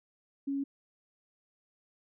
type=tone; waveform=sine; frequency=277.2 Hz; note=C#4; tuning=in tune; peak=-30 dBFS; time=0.47-0.64 s; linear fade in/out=10 ms; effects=none